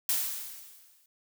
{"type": "noise with exponential decay", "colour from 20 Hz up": "blue", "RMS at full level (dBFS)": -26, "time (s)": [0.09, 1.06], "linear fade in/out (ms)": 2, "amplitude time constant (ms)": 210, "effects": []}